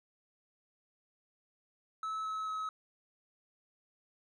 triangle tone with pitch steps, 1300 / 1291 / 1282.1 Hz, E6 / E6 / E6, -24 / -37 / -48 cents, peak -33 dBFS, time 2.03-2.69 s, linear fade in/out 2 ms, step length 220 ms, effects resampled to 22050 Hz

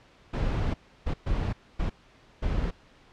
brown noise bursts at uneven times, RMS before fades -27 dBFS, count 5, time 0.33-0.74 / 1.06-1.14 / 1.26-1.53 / 1.79-1.9 / 2.42-2.71 s, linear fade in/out 10 ms, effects pink hiss -57 dBFS RMS until 3.12 s + low-pass 4000 Hz 12 dB/octave

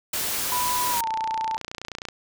white noise, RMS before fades -27 dBFS, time 0.13-1.01 s, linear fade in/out 5 ms
sine tone with pitch glide, 987.8 to 885.1 Hz, B5 to A5, 0 to +10 cents, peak -24 dBFS, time 0.52-1.57 s, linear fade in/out 0 ms, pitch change -190 cents, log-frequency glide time 0.9-1.08 s
click train, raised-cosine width 0.2 ms, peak -16 dBFS, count 37, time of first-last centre 0.87-2.086 s, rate 29.6 Hz
effects none

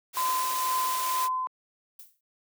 white noise, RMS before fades -33 dBFS, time 0.13-1.29 s, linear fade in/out 50 ms
sine tone with tremolo, 1025 Hz, C6, 36 cents flat, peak -24 dBFS, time 0.17-1.47 s, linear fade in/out 0 ms, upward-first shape triangle, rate 2.1 Hz, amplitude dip 40%
violet noise with exponential decay, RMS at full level -42 dBFS, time 1.99-2.21 s, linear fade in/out 5 ms, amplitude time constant 47 ms
effects high-pass 400 Hz 12 dB/octave

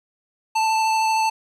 square tone with vibrato, 883 Hz, A5, 6 cents sharp, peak -18 dBFS, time 0.55-1.3 s, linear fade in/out 10 ms, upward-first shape triangle, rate 13 Hz, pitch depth 13 cents each way, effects low-pass 8000 Hz 12 dB/octave + 9-bit

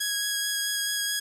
10% pulse tone with vibrato, 1656 Hz, G#6, 5 cents flat, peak -17 dBFS, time 0-1.2 s, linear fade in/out 10 ms, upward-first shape sine, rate 4.6 Hz, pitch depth 11 cents each way, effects 9-bit

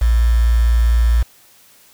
sine tone with quantisation, 57.8 Hz, A#1, 14 cents flat, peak -10 dBFS, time 0.01-1.23 s, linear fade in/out 10 ms, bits 5, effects white hiss -49 dBFS RMS until 1.93 s

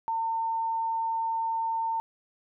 sine tone, 905 Hz, A5, 48 cents sharp, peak -26 dBFS, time 0.08-2 s, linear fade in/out 0 ms, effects none

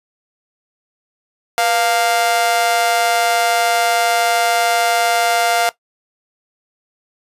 sawtooth tone with amplitude modulation, 698.5 Hz, F5, in tune, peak -6 dBFS, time 1.58-5.69 s, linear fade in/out 0 ms, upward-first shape sine, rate 213 Hz, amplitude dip 80%, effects noise-tail reverb RT60 0.1 s tail -17 dB re dry + resampled to 32000 Hz

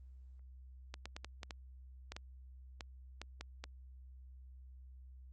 clicks, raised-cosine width 0.2 ms, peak -27 dBFS, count 12, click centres 0.941 / 1.056 / 1.165 / 1.246 / 1.432 / 1.508 / 2.12 / 2.165 / 2.808 / 3.216 / 3.41 / 3.64 s, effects added 64 Hz sine -52 dBFS peak until 5.32 s + Opus 24 kbps

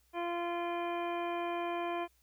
harmonic tone, 345.1 Hz, F4, 21 cents flat, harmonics 1 / 2 / 3 / 4 / 5 / 6 / 7 / 9, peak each -37 / -37 / -40 / -51 / -49 / -55 / -46 / -52 dBFS, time 0.13-2.08 s, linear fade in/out 50 ms, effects added 60 Hz sine -70 dBFS peak until 2.22 s + white hiss -72 dBFS RMS until 2.22 s

